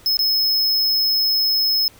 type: tone with dropouts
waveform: square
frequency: 5180 Hz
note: E8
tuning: 31 cents flat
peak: -16 dBFS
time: 0.06-1.88 s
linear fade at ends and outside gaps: 1 ms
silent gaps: 0.17-0.191 s
effects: pink hiss -48 dBFS RMS until 1.99 s